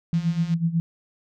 sine tone with tremolo, 166.5 Hz, E3, 18 cents sharp, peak -17 dBFS, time 0.13-0.8 s, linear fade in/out 0 ms, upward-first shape sine, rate 8.1 Hz, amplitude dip 80%
click train, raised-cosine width 0.2 ms, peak -27 dBFS, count 72, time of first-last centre 0.14-0.539 s, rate 178 Hz
effects none

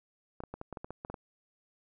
clicks, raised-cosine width 1 ms, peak -26 dBFS, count 11, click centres 0.404 / 0.437 / 0.54 / 0.614 / 0.727 / 0.772 / 0.845 / 0.906 / 1.049 / 1.1 / 1.142 s, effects none

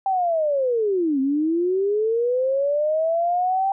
sine linear two-way sweep, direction down then up, 787 to 262.2 to 787 Hz, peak -18 dBFS, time 0.06-3.72 s, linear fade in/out 2 ms, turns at 1.2 s, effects none

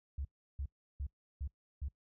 sine tone bursts, 69.3 Hz, C#2, in tune, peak -35 dBFS, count 5, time 0.18-1.885 s, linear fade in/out 5 ms, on 69 ms, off 340 ms, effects noise-tail reverb RT60 0.1 s tail -22 dB re dry + tanh soft clip ceiling -31 dBFS

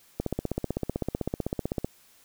click train, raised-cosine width 2 ms, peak -14 dBFS, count 27, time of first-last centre 0.2-1.846 s, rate 15.8 Hz, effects white hiss -59 dBFS RMS until 2.24 s

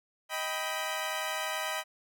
15% pulse chord, Eb augmented, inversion none, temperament equal with one note detuned, 628.8 / 784 / 987.8 Hz, Eb5 / G5 / B5, +18 / 0 / 0 cents, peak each -29 / -31 / -30 dBFS, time 0.29-1.84 s, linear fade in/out 50 ms, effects none

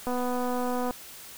click train, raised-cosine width 1 ms, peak -18 dBFS, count 209, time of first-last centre 0.07-0.909 s, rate 248 Hz, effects white hiss -45 dBFS RMS until 1.37 s

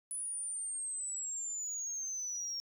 sine exponential sweep, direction down, 10000 to 5520 Hz, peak -35 dBFS, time 0.11-2.6 s, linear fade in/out 0 ms, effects tanh soft clip ceiling -33 dBFS + 12-bit

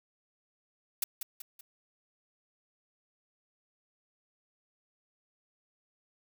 blue noise with echo, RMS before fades -29 dBFS, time 1.02-1.04 s, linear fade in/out 5 ms, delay 190 ms, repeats 3, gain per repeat -7 dB, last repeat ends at 1.61 s, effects none

